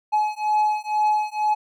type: beating tone pair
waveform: triangle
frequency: 848 / 850.1 Hz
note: G#5 / G#5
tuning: +36 / +40 cents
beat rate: 2.1 Hz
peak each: -20 dBFS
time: 0.12-1.55 s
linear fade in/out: 20 ms
effects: none